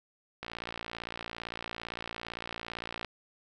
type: click train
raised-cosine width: 0.3 ms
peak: -21 dBFS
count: 152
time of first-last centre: 0.43-3.047 s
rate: 57.7 Hz
effects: none